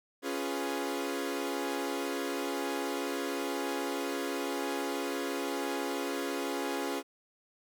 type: chord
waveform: sawtooth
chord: C# dominant seventh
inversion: none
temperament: equal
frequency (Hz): 277.2 / 349.2 / 415.3 / 493.9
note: C#4 / E#4 / G#4 / B4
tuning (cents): 0 / 0 / 0 / 0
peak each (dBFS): -32 / -34 / -34 / -37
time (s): 0.22-7.03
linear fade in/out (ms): 50
effects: none